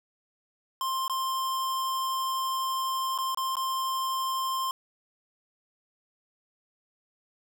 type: tone with dropouts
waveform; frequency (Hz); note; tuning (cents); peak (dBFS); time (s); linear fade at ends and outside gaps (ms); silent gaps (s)
square; 1052; C6; +9; -28; 0.81-4.71; 1; 1.08-1.097 / 3.178-3.186 / 3.347-3.373 / 3.555-3.568
effects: none